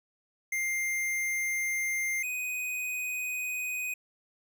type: tone pair in turn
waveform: square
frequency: 2100 / 2497 Hz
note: C7 / D#7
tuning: +6 / +6 cents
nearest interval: minor third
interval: 300 cents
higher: second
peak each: -29 / -32 dBFS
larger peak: first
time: 0.52-2.23 / 2.23-3.94 s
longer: neither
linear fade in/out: 5 ms
effects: none